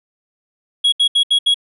triangle tone bursts, 3322 Hz, G#7, in tune, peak -9 dBFS, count 5, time 0.84-1.544 s, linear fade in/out 10 ms, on 84 ms, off 71 ms, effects resampled to 32000 Hz

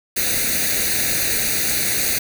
white noise with comb filter, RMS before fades -20 dBFS, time 0.16-2.19 s, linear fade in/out 10 ms, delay 0.47 ms, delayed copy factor +0.85, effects none

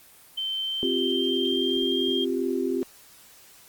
sine tone with pitch glide, 3100 to 3206 Hz, G7 to G7, -20 to +38 cents, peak -26 dBFS, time 0.37-2.25 s, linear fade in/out 10 ms, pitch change +58 cents, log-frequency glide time 0.58-1.98 s
sine chord, C suspended fourth, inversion none, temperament equal, 261.6 / 349.2 / 392 Hz, C4 / F4 / G4, 0 / 0 / 0 cents, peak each -28 dBFS, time 0.83-2.83 s, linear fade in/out 0 ms
effects white hiss -52 dBFS RMS until 3.68 s + Opus 24 kbps

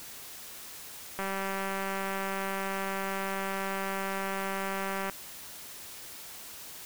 click train, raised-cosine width 0.5 ms, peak -19 dBFS, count 759, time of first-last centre 1.19-5.097 s, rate 194 Hz, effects white hiss -45 dBFS RMS until 6.85 s

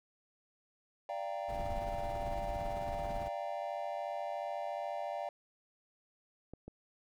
triangle chord, G minor seventh, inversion second, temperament equal with one note detuned, 587.3 / 690 / 784 / 932.3 Hz, D5 / F5 / G5 / Bb5, 0 / -21 / 0 / 0 cents, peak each -39 / -39 / -40 / -45 dBFS, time 1.09-5.29 s, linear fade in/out 2 ms
brown noise with tremolo, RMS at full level -40 dBFS, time 1.48-3.29 s, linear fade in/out 20 ms, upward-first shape sine, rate 18 Hz, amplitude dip 45%
clicks, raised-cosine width 2 ms, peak -33 dBFS, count 2, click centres 6.536 / 6.68 s
effects none

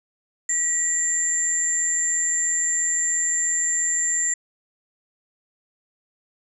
sine tone pair together, 1929 / 7283 Hz, B6 / A#8, -41 / -41 cents, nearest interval octave + major seventh, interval 2300 cents, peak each -29 / -20 dBFS, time 0.49-4.34 s, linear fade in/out 5 ms, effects none

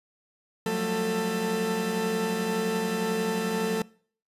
40% pulse tone cluster, 179.5 / 190.9 / 221.4 / 444.7 Hz, F3 / G3 / A3 / A4, +48 / -46 / +11 / +18 cents, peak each -31 / -35 / -32 / -27 dBFS, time 0.66-3.82 s, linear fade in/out 2 ms, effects noise-tail reverb RT60 0.5 s tail -23 dB re dry + resampled to 32000 Hz

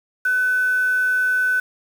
sine tone with quantisation, 1505 Hz, F#6, 29 cents sharp, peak -16 dBFS, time 0.25-1.6 s, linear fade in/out 5 ms, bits 6, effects none

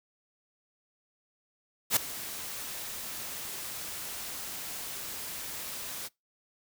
white noise with ADSR envelope, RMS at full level -22 dBFS, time 1.9-6.09 s, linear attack 65 ms, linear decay 6 ms, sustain -17 dB, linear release 26 ms, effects noise-tail reverb RT60 0.2 s tail -24 dB re dry

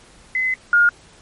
sine tone pair in turn, 2036 / 1422.3 Hz, C7 / F6, -48 / +31 cents, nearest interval tritone, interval 621 cents, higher first, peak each -17 / -10 dBFS, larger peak second, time 0.35-0.54 / 0.73-0.89 s, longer first, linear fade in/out 2 ms, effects pink hiss -48 dBFS RMS until 1.21 s + MP3 48 kbps

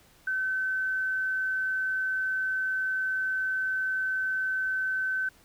sine tone, 1529 Hz, G6, 44 cents flat, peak -26 dBFS, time 0.27-5.29 s, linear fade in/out 5 ms, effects pink hiss -59 dBFS RMS until 5.44 s

